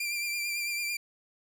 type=tone with vibrato; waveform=sawtooth; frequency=2372 Hz; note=D7; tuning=17 cents sharp; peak=-27 dBFS; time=0-0.97 s; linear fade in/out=5 ms; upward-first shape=triangle; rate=9 Hz; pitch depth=36 cents each way; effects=none